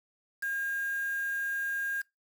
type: tone with quantisation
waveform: sine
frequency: 1617 Hz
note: G#6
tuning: 47 cents flat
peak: -30 dBFS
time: 0.42-2.02 s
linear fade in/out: 10 ms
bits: 7
effects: noise-tail reverb RT60 0.2 s tail -24 dB re dry